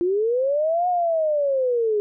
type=linear two-way sweep; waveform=sine; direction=up then down; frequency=340 to 728 to 408.7 Hz; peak=-18 dBFS; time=0.01-2 s; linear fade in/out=0 ms; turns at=0.88 s; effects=none